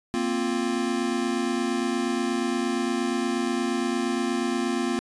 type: chord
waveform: square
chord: Bb suspended second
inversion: none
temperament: equal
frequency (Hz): 233.1 / 261.6 / 349.2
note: Bb3 / C4 / F4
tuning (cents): 0 / 0 / 0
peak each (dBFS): -29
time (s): 0.14-4.99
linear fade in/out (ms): 0
effects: resampled to 22050 Hz